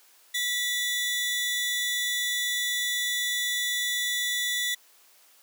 sawtooth tone pair together, 1960 / 3492 Hz, B6 / A7, -14 / -14 cents, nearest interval minor seventh, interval 1000 cents, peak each -25 / -26 dBFS, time 0.34-4.75 s, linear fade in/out 10 ms, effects white hiss -58 dBFS RMS until 5.42 s + high-pass 400 Hz 12 dB/octave

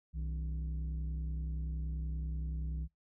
sine tone pair together, 63.37 / 159.6 Hz, B1 / D#3, +45 / +44 cents, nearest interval octave + major third, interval 1599 cents, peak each -33 / -40 dBFS, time 0.13-2.88 s, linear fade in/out 50 ms, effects noise-tail reverb RT60 0.2 s tail -26 dB re dry + tanh soft clip ceiling -32 dBFS

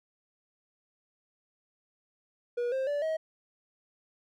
triangle tone with pitch steps, 481.9 / 528.6 / 579.7 / 635.9 Hz, B4 / C5 / D5 / D#5, -43 / +18 / -23 / +38 cents, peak -26 dBFS, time 2.57-3.17 s, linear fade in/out 10 ms, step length 150 ms, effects none

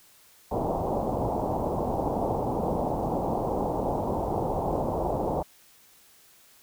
white low-pass noise, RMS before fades -28 dBFS, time 0.51-5.43 s, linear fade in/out 10 ms, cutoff 900 Hz, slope 48 dB/octave, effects white hiss -57 dBFS RMS until 6.62 s

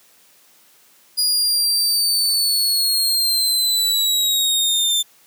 sawtooth linear sweep, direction down, 4900 to 3553 Hz, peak -13 dBFS, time 1.17-5.03 s, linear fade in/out 20 ms, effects white hiss -53 dBFS RMS until 5.26 s + high-pass 150 Hz 12 dB/octave

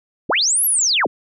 sine linear two-way sweep, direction up then down, 74.2 to 11800 to 74.2 Hz, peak -14 dBFS, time 0.29-1.07 s, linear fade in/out 10 ms, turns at 0.65 s, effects none

